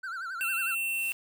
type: tone with vibrato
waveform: triangle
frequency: 1447 Hz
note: F#6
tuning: 39 cents flat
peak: -32 dBFS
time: 0.03-0.75 s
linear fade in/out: 10 ms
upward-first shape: sine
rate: 11 Hz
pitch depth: 140 cents each way
type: noise with exponential growth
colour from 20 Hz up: white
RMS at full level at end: -47 dBFS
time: 0.39-1.13 s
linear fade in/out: 1 ms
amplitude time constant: 160 ms
type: tone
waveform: square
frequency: 2700 Hz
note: E7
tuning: 41 cents sharp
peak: -29 dBFS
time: 0.41-1.12 s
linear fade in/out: 0 ms
effects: none